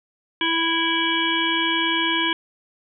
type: harmonic tone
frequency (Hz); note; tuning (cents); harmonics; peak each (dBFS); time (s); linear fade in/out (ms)
329.6; E4; 0; 1 / 3 / 5 / 7 / 9 / 10; -26 / -26 / -26 / -26 / -26 / -26; 0.41-2.33; 2
effects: none